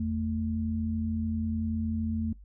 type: tone pair together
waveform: sine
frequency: 83.31 / 222.4 Hz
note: E2 / A3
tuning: +19 / +19 cents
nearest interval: octave + perfect fourth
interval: 1700 cents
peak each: -32 / -29 dBFS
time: 0-2.33 s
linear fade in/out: 5 ms
effects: noise-tail reverb RT60 0.1 s tail -19 dB re dry + added 50 Hz sine -47 dBFS peak until 2.44 s